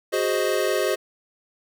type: chord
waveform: square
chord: Ab dominant seventh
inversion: third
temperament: equal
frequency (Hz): 370 / 415.3 / 523.3 / 622.3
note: Gb4 / Ab4 / C5 / Eb5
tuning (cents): 0 / 0 / 0 / 0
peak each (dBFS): -27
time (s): 0.12-0.96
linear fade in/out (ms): 20
effects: none